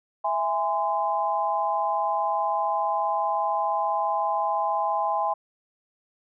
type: chord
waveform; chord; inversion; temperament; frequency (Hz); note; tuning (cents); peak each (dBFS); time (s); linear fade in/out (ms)
sine; E augmented; none; just; 659.3 / 824.1 / 1030.1; E5 / G#5 / B#5; 0 / -14 / -27; -29 / -25 / -27; 0.24-5.34; 10
effects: none